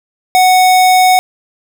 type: tone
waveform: square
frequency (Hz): 740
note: F#5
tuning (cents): 0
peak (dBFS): -6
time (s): 0.35-1.19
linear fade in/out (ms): 0
effects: none